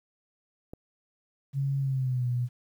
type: click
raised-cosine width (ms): 2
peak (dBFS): -27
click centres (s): 0.735
type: tone with pitch glide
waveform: sine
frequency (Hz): 137.9 to 122.85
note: C#3 to B2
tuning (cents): -9 to -9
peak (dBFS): -25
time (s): 1.53-2.49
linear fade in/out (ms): 50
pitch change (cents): -200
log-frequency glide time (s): 1.79-2.27
effects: 10-bit